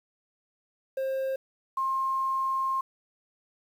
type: tone pair in turn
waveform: triangle / sine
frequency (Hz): 532 / 1064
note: C5 / C6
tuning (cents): +29 / +29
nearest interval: octave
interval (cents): 1200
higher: second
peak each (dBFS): -25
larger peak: neither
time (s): 0.97-1.36 / 1.77-2.81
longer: second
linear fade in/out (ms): 5
effects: 9-bit